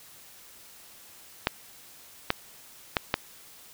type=clicks; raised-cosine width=0.3 ms; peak=-6 dBFS; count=4; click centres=1.471 / 2.304 / 2.968 / 3.141 s; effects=white hiss -51 dBFS RMS until 3.73 s